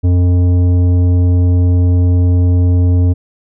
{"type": "tone with tanh clipping", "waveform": "triangle", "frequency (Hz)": 89, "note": "F2", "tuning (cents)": 33, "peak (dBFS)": -9, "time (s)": [0.03, 3.14], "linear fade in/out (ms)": 20, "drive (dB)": 15, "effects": []}